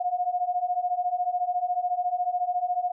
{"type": "beating tone pair", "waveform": "sine", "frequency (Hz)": [710, 724], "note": ["F5", "F#5"], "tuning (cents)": [28, -38], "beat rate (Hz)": 14, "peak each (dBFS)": [-28, -26], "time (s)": [0, 2.92], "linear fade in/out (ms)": 10, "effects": []}